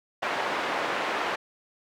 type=band-pass noise; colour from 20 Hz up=pink; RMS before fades=-29 dBFS; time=0.22-1.36 s; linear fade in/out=10 ms; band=520 to 2200 Hz; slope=12 dB/octave; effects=none